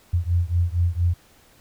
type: beating tone pair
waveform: sine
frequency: 85 / 89.3 Hz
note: F2 / F2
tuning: -46 / +39 cents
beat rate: 4.3 Hz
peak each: -21 / -22 dBFS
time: 0.13-1.14 s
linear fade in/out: 10 ms
effects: pink hiss -55 dBFS RMS until 1.6 s